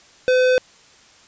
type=tone with tanh clipping; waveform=sine; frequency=508 Hz; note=B4; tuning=49 cents sharp; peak=-15 dBFS; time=0.28-0.58 s; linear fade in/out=0 ms; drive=18 dB; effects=white hiss -50 dBFS RMS until 1.27 s + resampled to 16000 Hz